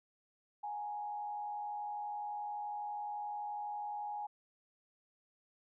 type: tone with frequency modulation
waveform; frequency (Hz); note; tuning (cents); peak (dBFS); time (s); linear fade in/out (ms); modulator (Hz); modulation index
sine; 830.6; G#5; 0; -38; 0.63-4.27; 10; 91.8; 0.47
effects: none

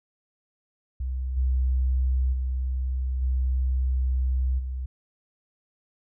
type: tone with level steps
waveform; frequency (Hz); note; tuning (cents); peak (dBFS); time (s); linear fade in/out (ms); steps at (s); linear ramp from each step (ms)
sine; 64.2; C2; -32; -26 / -20 / -24 / -21 / -28; 1-4.86; 5; 1.36 / 2.32 / 3.21 / 4.58; 20
effects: none

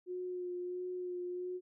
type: tone with vibrato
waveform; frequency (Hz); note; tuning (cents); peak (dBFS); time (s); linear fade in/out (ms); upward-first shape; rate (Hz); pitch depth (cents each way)
sine; 360; F#4; -47; -37; 0.06-1.61; 50; sine; 1.5; 18
effects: none

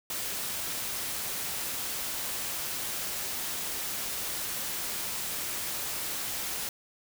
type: noise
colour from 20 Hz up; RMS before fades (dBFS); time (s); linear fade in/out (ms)
white; -34; 0.1-6.69; 2
effects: none

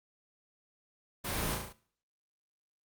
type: noise with echo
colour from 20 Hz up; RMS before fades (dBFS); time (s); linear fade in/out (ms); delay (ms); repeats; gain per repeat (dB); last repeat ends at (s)
pink; -36; 1.24-1.55; 10; 36; 5; -3; 1.73
effects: noise-tail reverb RT60 0.5 s tail -18 dB re dry + Opus 32 kbps

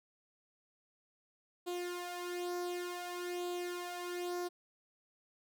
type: tone with flanger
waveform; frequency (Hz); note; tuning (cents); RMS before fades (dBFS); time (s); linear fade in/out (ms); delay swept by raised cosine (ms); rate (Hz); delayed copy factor
sawtooth; 354.2; F4; +24; -40; 1.66-4.49; 20; 0.26 to 2.66; 0.55; +0.65
effects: none

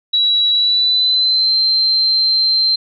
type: tone with pitch glide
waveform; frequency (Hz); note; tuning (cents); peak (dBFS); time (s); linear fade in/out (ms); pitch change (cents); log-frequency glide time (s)
sine; 3903 to 4128; B7 to C8; -21 to -24; -11; 0.13-2.76; 10; +97; 0.52-1.55
effects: none

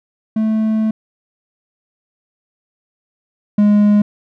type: tone pair in turn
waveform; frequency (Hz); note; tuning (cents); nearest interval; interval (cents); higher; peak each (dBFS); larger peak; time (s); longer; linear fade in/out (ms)
triangle; 218.6 / 207.4; A3 / G#3; -11 / -2; minor second; 91; first; -11 / -6; second; 0.36-0.91 / 3.58-4.02; first; 5
effects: none

